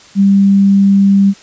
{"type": "tone", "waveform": "sine", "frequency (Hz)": 197.4, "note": "G3", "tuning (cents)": 12, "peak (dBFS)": -5, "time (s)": [0.15, 1.34], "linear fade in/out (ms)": 50, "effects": ["white hiss -40 dBFS RMS until 1.42 s", "resampled to 16000 Hz"]}